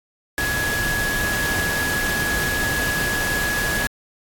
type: tone in noise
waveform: sine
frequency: 1678 Hz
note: G#6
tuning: 17 cents sharp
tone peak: -22 dBFS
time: 0.38-3.87 s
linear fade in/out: 0 ms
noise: pink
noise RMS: -25 dBFS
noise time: 0.38-3.87 s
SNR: 0 dB
effects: AAC 64 kbps